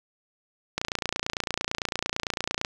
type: click train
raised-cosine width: 0.2 ms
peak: -9 dBFS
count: 55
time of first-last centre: 0.78-2.649 s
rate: 28.9 Hz
effects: none